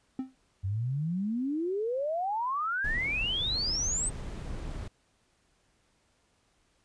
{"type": "tone with exponential decay", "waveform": "triangle", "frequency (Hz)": 261.6, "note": "C4", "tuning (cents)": 0, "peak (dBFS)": -25, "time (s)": [0.19, 0.35], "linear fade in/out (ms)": 2, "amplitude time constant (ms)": 33}
{"type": "exponential sweep", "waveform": "sine", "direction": "up", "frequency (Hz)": [91.5, 8480], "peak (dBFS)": -28, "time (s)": [0.63, 4.1], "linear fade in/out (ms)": 20}
{"type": "noise", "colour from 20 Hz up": "brown", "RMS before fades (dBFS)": -37, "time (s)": [2.84, 4.88], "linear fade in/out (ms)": 5}
{"effects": ["pink hiss -70 dBFS RMS until 6.84 s", "resampled to 22050 Hz"]}